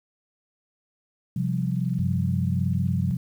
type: chord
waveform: sine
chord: C suspended fourth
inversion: none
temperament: equal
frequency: 130.81 / 174.61 / 196 Hz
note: C3 / F3 / G3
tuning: 0 / 0 / 0 cents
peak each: -26 / -26 / -31 dBFS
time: 1.36-3.17 s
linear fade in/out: 5 ms
type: tone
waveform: sine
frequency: 94.6 Hz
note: F#2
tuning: 39 cents sharp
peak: -26 dBFS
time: 1.99-3.11 s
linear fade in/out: 0 ms
effects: 9-bit